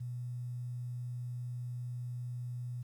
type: tone with quantisation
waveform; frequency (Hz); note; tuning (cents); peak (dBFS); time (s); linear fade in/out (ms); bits
sine; 122.5; B2; -14; -37; 0-2.83; 10; 11
effects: none